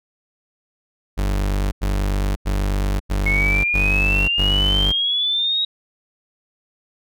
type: tone bursts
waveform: 40% pulse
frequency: 49 Hz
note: G1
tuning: in tune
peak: -17 dBFS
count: 6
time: 1.17-4.925 s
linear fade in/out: 20 ms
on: 550 ms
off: 91 ms
type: exponential sweep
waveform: sine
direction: up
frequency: 2179 to 3816 Hz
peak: -17 dBFS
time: 3.26-5.65 s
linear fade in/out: 5 ms
effects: none